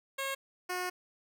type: tone pair in turn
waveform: 10% pulse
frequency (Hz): 543 / 362.4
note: C#5 / F#4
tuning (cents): -36 / -36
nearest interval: perfect fifth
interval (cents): 700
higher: first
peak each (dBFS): -25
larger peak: neither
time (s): 0.18-0.35 / 0.69-0.9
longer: second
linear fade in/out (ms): 10
effects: none